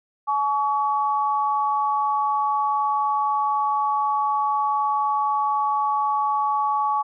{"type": "tone pair together", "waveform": "sine", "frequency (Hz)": [850.5, 1131], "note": ["G#5", "C#6"], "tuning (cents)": [41, 34], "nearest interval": "perfect fourth", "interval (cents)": 493, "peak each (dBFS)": -22, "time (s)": [0.27, 7.03], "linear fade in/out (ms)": 20, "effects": []}